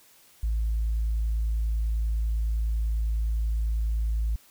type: tone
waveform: sine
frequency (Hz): 55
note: A1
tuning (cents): 0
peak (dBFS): -22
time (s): 0.43-4.36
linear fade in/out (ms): 5
effects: tanh soft clip ceiling -20 dBFS + white hiss -57 dBFS RMS until 4.5 s